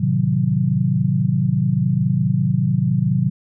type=chord; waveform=sine; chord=A diminished seventh; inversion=none; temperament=equal; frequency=110 / 130.81 / 155.56 / 185 Hz; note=A2 / C3 / Eb3 / Gb3; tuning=0 / 0 / 0 / 0 cents; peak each=-24 / -19 / -21 / -20 dBFS; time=0-3.3 s; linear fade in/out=10 ms; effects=none